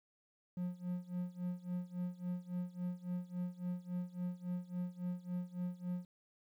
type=tone with tremolo; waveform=triangle; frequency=178.7 Hz; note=F3; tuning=40 cents sharp; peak=-33 dBFS; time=0.57-6.05 s; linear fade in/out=2 ms; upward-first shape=sine; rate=3.6 Hz; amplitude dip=90%; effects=12-bit